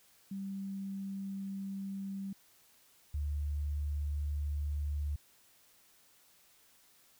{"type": "tone pair in turn", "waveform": "sine", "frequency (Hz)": [195.4, 73.19], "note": ["G3", "D2"], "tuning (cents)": [-5, -5], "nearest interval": "octave + perfect fourth", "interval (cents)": 1700, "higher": "first", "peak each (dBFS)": [-37, -32], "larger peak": "second", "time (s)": [[0.31, 2.33], [3.14, 5.16]], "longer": "neither", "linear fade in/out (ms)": 5, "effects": ["white hiss -65 dBFS RMS until 7.19 s"]}